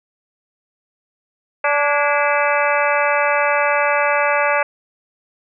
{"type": "harmonic tone with a mistuned harmonic", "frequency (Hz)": 290.1, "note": "D4", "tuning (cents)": -21, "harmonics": [2, 3, 4, 5, 6, 7, 8, 9], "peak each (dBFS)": [-19, -21, -22, -23, -24, -24, -25, -26], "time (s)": [1.64, 4.63], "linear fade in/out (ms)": 5, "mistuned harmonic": 6, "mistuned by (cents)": -84, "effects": []}